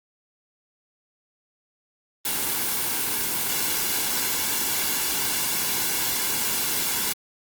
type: noise with comb filter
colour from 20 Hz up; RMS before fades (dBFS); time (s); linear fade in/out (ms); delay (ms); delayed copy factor
white; -25; 2.25-7.13; 5; 1.6; -0.5
effects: Opus 24 kbps